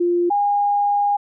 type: tone pair in turn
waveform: sine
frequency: 349.2 / 815.3 Hz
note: F4 / G#5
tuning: 0 / -32 cents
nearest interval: octave + minor third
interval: 1468 cents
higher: second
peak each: -15 dBFS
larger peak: neither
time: 0-0.3 / 0.3-1.17 s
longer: second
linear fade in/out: 10 ms
effects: none